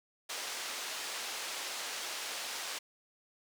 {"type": "band-pass noise", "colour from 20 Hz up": "white", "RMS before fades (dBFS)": -40, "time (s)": [0.29, 2.79], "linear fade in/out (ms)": 10, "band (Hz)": [470, 6100], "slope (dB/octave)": 12, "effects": []}